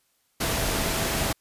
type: tone in noise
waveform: sine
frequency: 659.3 Hz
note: E5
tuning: in tune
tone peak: -36 dBFS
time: 0.4-1.33 s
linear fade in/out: 10 ms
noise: pink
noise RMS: -26 dBFS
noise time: 0.4-1.33 s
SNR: -13 dB
effects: white hiss -69 dBFS RMS until 1.4 s + resampled to 32000 Hz